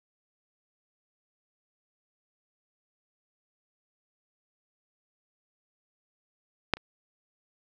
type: clicks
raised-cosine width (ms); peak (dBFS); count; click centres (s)
0.3; -6 / -29; 2; 6.737 / 6.77
effects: none